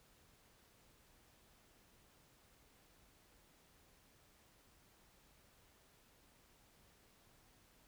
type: silence
effects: pink hiss -69 dBFS RMS until 7.87 s